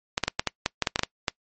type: clicks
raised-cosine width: 0.2 ms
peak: -5 dBFS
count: 12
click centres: 0.179 / 0.237 / 0.28 / 0.395 / 0.473 / 0.661 / 0.823 / 0.872 / 0.959 / 0.993 / 1.034 / 1.282 s
effects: noise-tail reverb RT60 0.1 s tail -25 dB re dry + MP3 32 kbps